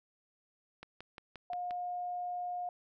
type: click train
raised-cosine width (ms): 0.3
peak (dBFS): -30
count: 6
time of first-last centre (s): 0.83-1.709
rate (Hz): 5.69
type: tone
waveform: sine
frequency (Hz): 714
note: F5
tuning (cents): +38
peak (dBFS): -35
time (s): 1.5-2.69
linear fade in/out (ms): 2
effects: none